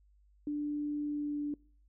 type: tone with pitch glide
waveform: sine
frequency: 294.4 to 292.5 Hz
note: D4 to D4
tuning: +4 to -7 cents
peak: -32 dBFS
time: 0.47-1.54 s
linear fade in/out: 2 ms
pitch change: -11 cents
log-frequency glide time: 1.06-1.42 s
effects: noise-tail reverb RT60 0.5 s tail -25 dB re dry + added 50 Hz sine -62 dBFS peak until 1.88 s